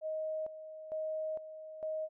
sine tone with tremolo, 627 Hz, D#5, 13 cents sharp, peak -34 dBFS, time 0.01-2.09 s, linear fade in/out 50 ms, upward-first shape square, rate 1.1 Hz, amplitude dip 70%, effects none

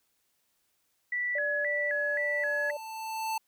sine tone with vibrato, 1821 Hz, A#6, 41 cents flat, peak -28 dBFS, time 1.12-2.71 s, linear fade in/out 5 ms, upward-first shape square, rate 1.9 Hz, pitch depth 130 cents each way
sine tone, 587.3 Hz, D5, in tune, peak -32 dBFS, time 1.35-2.77 s, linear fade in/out 5 ms
square tone with exponential growth, 885 Hz, A5, 10 cents sharp, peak -29 dBFS, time 1.4-3.38 s, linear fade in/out 5 ms, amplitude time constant 430 ms
effects white hiss -74 dBFS RMS until 3.47 s

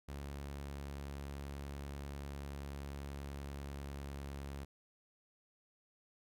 sawtooth tone with pitch glide, 70.3 to 69.77 Hz, C#2 to C#2, +25 to +12 cents, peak -39 dBFS, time 0.08-4.65 s, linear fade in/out 10 ms, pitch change -13 cents, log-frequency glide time 3.03-4.39 s, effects none

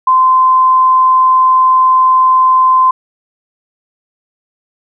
sine tone, 1034 Hz, C6, 21 cents flat, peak -5 dBFS, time 0.07-2.91 s, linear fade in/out 5 ms, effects none

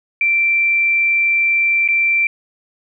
sine tone with dropouts, 2349 Hz, D7, in tune, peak -12 dBFS, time 0.21-2.27 s, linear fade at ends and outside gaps 2 ms, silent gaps 1.878-1.886 s, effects none

